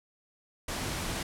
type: noise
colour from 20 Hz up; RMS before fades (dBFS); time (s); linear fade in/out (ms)
pink; -34; 0.68-1.23; 5
effects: low-pass 11000 Hz 12 dB/octave